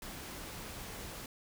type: noise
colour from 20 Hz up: pink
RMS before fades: -45 dBFS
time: 0.02-1.26 s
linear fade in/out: 2 ms
effects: none